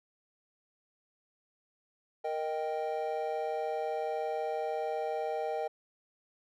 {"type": "chord", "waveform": "triangle", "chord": "Eb major", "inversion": "second", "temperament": "equal", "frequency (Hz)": [466.2, 622.3, 784], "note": ["Bb4", "Eb5", "G5"], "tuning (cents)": [0, 0, 0], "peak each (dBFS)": -34, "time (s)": [2.24, 5.68], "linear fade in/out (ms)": 10, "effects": []}